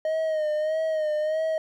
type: tone with vibrato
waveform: triangle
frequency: 622.3 Hz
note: D#5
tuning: in tune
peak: -21 dBFS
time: 0.05-1.58 s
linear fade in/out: 2 ms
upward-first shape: sine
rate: 1.6 Hz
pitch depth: 49 cents each way
effects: none